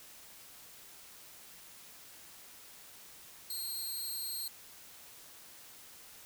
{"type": "tone with amplitude modulation", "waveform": "10% pulse", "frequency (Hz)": 4207, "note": "C8", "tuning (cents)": 9, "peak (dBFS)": -27, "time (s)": [3.5, 4.48], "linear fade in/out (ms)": 2, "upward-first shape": "sine", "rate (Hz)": 289, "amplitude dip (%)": 70, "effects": ["white hiss -54 dBFS RMS until 6.25 s"]}